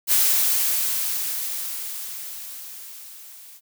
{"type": "noise with level ramp", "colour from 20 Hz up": "blue", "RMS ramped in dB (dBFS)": [-17, -45], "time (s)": [0.07, 3.61], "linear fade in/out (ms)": 50, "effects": []}